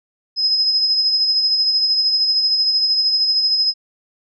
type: tone with tremolo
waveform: sine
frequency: 5090 Hz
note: D#8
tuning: 39 cents sharp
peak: -12 dBFS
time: 0.36-3.74 s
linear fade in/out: 50 ms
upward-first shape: sine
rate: 13 Hz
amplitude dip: 40%
effects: none